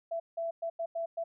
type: tone bursts at uneven times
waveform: sine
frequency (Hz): 667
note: E5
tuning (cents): +20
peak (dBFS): -31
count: 6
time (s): 0.11-0.2 / 0.37-0.51 / 0.62-0.7 / 0.79-0.86 / 0.95-1.06 / 1.17-1.24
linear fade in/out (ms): 10
effects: none